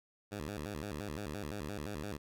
10% pulse tone with vibrato, 87.5 Hz, F2, 4 cents sharp, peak -31 dBFS, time 0.31-2.18 s, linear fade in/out 20 ms, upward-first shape square, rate 5.8 Hz, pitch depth 280 cents each way, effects none

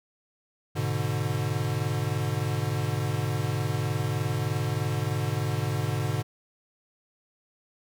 square chord, G# diminished, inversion none, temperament equal, 103.83 / 123.47 / 146.83 Hz, G#2 / B2 / D3, 0 / 0 / 0 cents, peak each -31 dBFS, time 0.75-6.23 s, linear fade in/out 20 ms, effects none

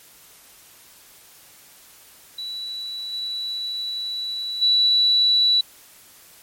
sine tone with level steps, 3942 Hz, B7, 4 cents flat, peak -28 / -25 / -14 dBFS, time 2.38-5.61 s, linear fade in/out 5 ms, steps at 3.12 / 4.61 s, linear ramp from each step 20 ms, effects white hiss -49 dBFS RMS until 6.42 s + MP3 64 kbps

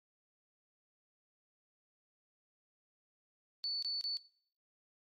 sine tone with dropouts, 4474 Hz, C#8, 15 cents sharp, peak -34 dBFS, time 3.64-4.17 s, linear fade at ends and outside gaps 0 ms, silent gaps 3.825-3.847 / 4.011-4.04 s, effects noise-tail reverb RT60 0.6 s tail -21 dB re dry + MP3 64 kbps

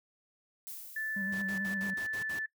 violet noise with exponential decay, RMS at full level -42 dBFS, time 0.67-2.15 s, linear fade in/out 0 ms, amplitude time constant 320 ms
sine tone, 1752 Hz, A6, 8 cents flat, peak -33 dBFS, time 0.96-2.46 s, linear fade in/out 5 ms
triangle tone with vibrato, 196 Hz, G3, in tune, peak -34 dBFS, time 1.16-1.94 s, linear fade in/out 5 ms, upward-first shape square, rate 9 Hz, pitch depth 44 cents each way
pink noise bursts, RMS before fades -46 dBFS, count 7, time 1.32-2.392 s, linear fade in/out 5 ms, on 100 ms, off 62 ms
effects noise-tail reverb RT60 0.1 s tail -19 dB re dry + high-pass 100 Hz 12 dB/octave

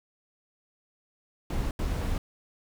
brown noise bursts at uneven times, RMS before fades -29 dBFS, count 2, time 1.5-1.71 / 1.79-2.18 s, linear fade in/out 2 ms, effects none

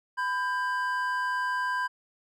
triangle tone pair together, 1002 / 1590.6 Hz, B5 / G6, +25 / +25 cents, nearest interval minor sixth, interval 800 cents, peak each -27 / -28 dBFS, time 0.17-1.88 s, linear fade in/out 20 ms, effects none

